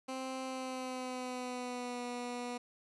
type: tone with pitch glide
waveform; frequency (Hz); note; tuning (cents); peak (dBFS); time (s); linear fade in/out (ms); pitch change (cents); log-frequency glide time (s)
15% pulse; 261.6 to 244.1; C4 to B3; 0 to -20; -32; 0.08-2.58; 10; -120; 0.45-2.03
effects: resampled to 24000 Hz